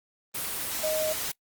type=tone in noise; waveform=sine; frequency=622.3 Hz; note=D#5; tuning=in tune; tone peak=-26 dBFS; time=0.83-1.13 s; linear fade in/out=10 ms; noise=white; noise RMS=-32 dBFS; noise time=0.34-1.32 s; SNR=+3 dB; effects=noise-tail reverb RT60 0.1 s tail -23 dB re dry + Opus 24 kbps